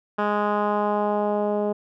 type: tone with low-pass filter sweep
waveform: 10% pulse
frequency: 207.7 Hz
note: G#3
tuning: in tune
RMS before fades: -23 dBFS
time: 0.18-1.73 s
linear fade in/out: 10 ms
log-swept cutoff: 1600 to 540 Hz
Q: 1.5
effects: none